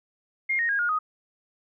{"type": "tone with pitch steps", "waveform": "sine", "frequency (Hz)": [2127, 1862.4, 1630.7, 1427.8, 1250.2], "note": ["C7", "A#6", "G#6", "F6", "D#6"], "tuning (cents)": [28, -2, -32, 38, 8], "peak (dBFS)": -22, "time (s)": [0.49, 0.99], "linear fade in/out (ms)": 10, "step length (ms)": 100, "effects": []}